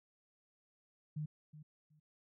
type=tone with echo; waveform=sine; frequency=152.1 Hz; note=D#3; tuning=39 cents flat; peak=-37 dBFS; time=1.16-1.26 s; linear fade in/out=10 ms; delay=370 ms; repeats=2; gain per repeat=-14 dB; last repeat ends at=2 s; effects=none